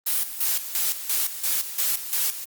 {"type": "noise with tremolo", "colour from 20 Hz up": "blue", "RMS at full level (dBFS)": -23, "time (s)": [0.06, 2.45], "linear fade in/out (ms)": 10, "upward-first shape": "square", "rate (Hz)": 2.9, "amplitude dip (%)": 70, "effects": ["Opus 32 kbps"]}